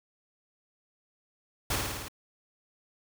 pink noise with echo, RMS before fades -29 dBFS, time 1.7-1.76 s, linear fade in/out 5 ms, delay 54 ms, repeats 6, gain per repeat -2 dB, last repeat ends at 2.084 s, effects none

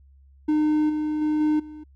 triangle tone with level steps, 304.7 Hz, D#4, 36 cents flat, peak -16 / -21 / -18 / -16 / -35 dBFS, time 0.48-1.84 s, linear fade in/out 10 ms, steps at 0.89 / 1.21 / 1.4 / 1.59 s, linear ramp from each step 10 ms, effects added 68 Hz sine -50 dBFS peak until 1.95 s

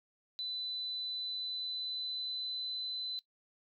sine tone with pitch glide, 4000 to 4025 Hz, B7 to B7, +21 to +32 cents, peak -36 dBFS, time 0.39-3.19 s, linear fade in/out 0 ms, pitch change +11 cents, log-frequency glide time 1.16-2.96 s, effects noise-tail reverb RT60 0.1 s tail -19 dB re dry

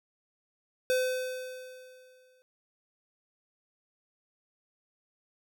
square tone with exponential decay, 510 Hz, C5, 44 cents flat, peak -24 dBFS, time 0.9-2.42 s, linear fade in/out 0 ms, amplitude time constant 330 ms, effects none

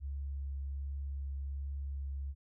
sine tone with vibrato, 69.3 Hz, C#2, in tune, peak -36 dBFS, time 0-2.35 s, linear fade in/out 50 ms, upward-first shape triangle, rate 1.3 Hz, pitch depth 13 cents each way, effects none

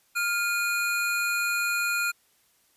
square tone pair together, 1400 / 2455 Hz, F6 / D#7, +4 / -24 cents, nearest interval minor seventh, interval 972 cents, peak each -27 / -29 dBFS, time 0.15-2.12 s, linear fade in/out 20 ms, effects white hiss -65 dBFS RMS until 2.76 s + resampled to 32000 Hz

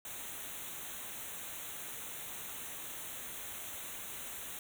white band-stop noise, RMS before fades -44 dBFS, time 0.05-4.59 s, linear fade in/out 2 ms, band 4000 to 6000 Hz, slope 96 dB/octave, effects none

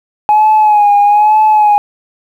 sine tone with vibrato, 839 Hz, G#5, 17 cents sharp, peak -3 dBFS, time 0.29-1.78 s, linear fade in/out 0 ms, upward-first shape sine, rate 1.1 Hz, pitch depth 49 cents each way, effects tanh soft clip ceiling -2 dBFS + 7-bit

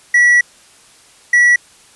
triangle tone bursts at uneven times, 1940 Hz, B6, 31 cents flat, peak -5 dBFS, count 2, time 0.14-0.41 / 1.33-1.56 s, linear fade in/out 5 ms, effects white hiss -46 dBFS RMS until 1.95 s + resampled to 24000 Hz

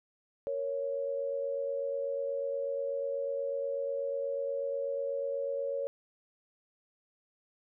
sine tone pair together, 466.2 / 554.4 Hz, A#4 / C#5, 0 / 0 cents, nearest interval minor third, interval 300 cents, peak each -37 / -32 dBFS, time 0.47-5.87 s, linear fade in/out 0 ms, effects none

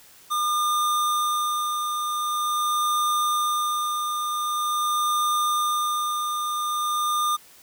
square tone with tremolo, 1208 Hz, D6, 48 cents sharp, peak -21 dBFS, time 0.3-7.37 s, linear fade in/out 20 ms, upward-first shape sine, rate 0.45 Hz, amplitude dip 40%, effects white hiss -51 dBFS RMS until 7.62 s

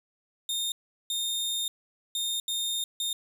sawtooth tone bursts at uneven times, 3658 Hz, A#7, 33 cents flat, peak -25 dBFS, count 5, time 0.49-0.72 / 1.1-1.68 / 2.15-2.4 / 2.48-2.84 / 3-3.13 s, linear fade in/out 2 ms, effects none

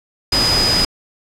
sine tone in noise, 4978 Hz, D#8, in tune, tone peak -14 dBFS, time 0.32-0.85 s, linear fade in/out 5 ms, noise pink, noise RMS -19 dBFS, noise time 0.32-0.85 s, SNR +2 dB, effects low-pass 10000 Hz 12 dB/octave

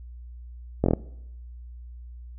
slowing click train, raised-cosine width 2 ms, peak -7 dBFS, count 5, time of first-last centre 0.84-0.935 s, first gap 22 ms, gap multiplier 1.05, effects noise-tail reverb RT60 0.8 s tail -21 dB re dry + added 60 Hz sine -39 dBFS peak until 2.38 s

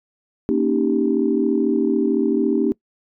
sine chord, Eb dominant seventh, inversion second, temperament equal, 233.1 / 277.2 / 311.1 / 392 Hz, Bb3 / Db4 / Eb4 / G4, 0 / 0 / 0 / 0 cents, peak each -21 dBFS, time 0.49-2.72 s, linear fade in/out 0 ms, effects noise-tail reverb RT60 0.1 s tail -23 dB re dry + tanh soft clip ceiling -5 dBFS

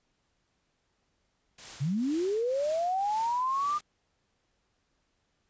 white noise with tremolo, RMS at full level -43 dBFS, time 1.58-3.81 s, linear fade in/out 5 ms, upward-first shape triangle, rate 2 Hz, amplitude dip 80%
sine linear sweep, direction up, 125.7 to 1215 Hz, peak -26 dBFS, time 1.8-3.79 s, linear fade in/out 20 ms
effects pink hiss -75 dBFS RMS until 5.49 s + resampled to 16000 Hz

